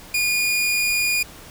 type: tone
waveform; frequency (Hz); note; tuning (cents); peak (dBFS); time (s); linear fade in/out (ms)
sawtooth; 2437; D#7; -37; -15; 0.14-1.23; 5
effects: pink hiss -42 dBFS RMS until 1.5 s